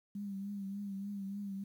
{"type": "tone with vibrato", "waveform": "sine", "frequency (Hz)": 199, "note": "G3", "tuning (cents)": 26, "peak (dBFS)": -38, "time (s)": [0.15, 1.64], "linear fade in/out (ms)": 5, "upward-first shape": "triangle", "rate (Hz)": 3.4, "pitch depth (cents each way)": 54, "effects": ["11-bit"]}